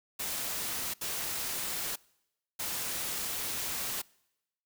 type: noise bursts at uneven times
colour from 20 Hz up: white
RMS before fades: -35 dBFS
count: 3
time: 0.19-0.94 / 1.01-1.96 / 2.59-4.02 s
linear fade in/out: 10 ms
effects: noise-tail reverb RT60 0.9 s tail -25 dB re dry